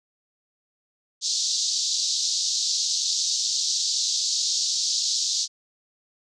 pink band-pass noise, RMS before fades -25 dBFS, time 1.21-5.48 s, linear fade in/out 50 ms, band 3900 to 6900 Hz, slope 48 dB/octave, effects none

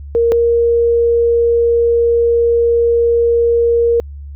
sine tone pair in turn, 466.2 / 468.5 Hz, A#4 / A#4, 0 / +9 cents, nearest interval unison, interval 9 cents, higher second, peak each -9 dBFS, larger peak neither, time 0.15-0.32 / 0.32-4 s, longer second, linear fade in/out 0 ms, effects added 71 Hz sine -27 dBFS peak until 4.35 s

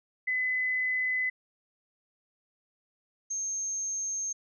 sine tone pair in turn, 2016 / 6400 Hz, B6 / G8, +35 / +35 cents, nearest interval octave + minor sixth, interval 2000 cents, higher second, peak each -26 / -30 dBFS, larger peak first, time 0.27-1.3 / 3.3-4.33 s, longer neither, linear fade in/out 10 ms, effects none

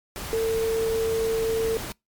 sine tone in noise, 450 Hz, A4, 39 cents sharp, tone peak -21 dBFS, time 0.33-1.77 s, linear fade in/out 0 ms, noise pink, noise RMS -34 dBFS, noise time 0.16-1.92 s, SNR +10 dB, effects noise-tail reverb RT60 0.2 s tail -26 dB re dry + MP3 96 kbps

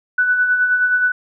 sine tone with tremolo, 1489 Hz, F#6, 11 cents sharp, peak -11 dBFS, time 0.18-1.12 s, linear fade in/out 5 ms, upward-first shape sine, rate 9.5 Hz, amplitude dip 45%, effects none

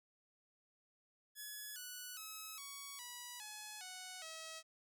5% pulse tone with pitch steps, 1698 / 1478.2 / 1286.8 / 1120.3 / 975.2 / 849 / 739.1 / 643.4 Hz, G#6 / F#6 / E6 / C#6 / B5 / G#5 / F#5 / E5, +38 / -2 / -42 / +18 / -22 / +38 / -2 / -42 cents, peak -36 dBFS, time 1.35-4.63 s, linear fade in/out 50 ms, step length 410 ms, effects none

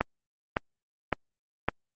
click train, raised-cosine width 0.5 ms, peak -9 dBFS, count 4, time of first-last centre 0.01-1.686 s, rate 1.79 Hz, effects Opus 24 kbps

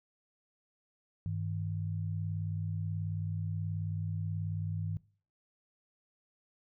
sine tone pair together, 99.3 / 157.88 Hz, G2 / D#3, +23 / +26 cents, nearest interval minor sixth, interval 803 cents, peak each -34 / -37 dBFS, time 1.26-4.97 s, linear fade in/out 0 ms, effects noise-tail reverb RT60 0.4 s tail -20 dB re dry

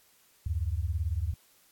sine beating tone pair, 73.7 / 91.7 Hz, D2 / F#2, +7 / -15 cents, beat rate 18 Hz, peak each -30 / -31 dBFS, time 0.46-1.34 s, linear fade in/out 5 ms, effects white hiss -63 dBFS RMS until 1.71 s + AAC 64 kbps

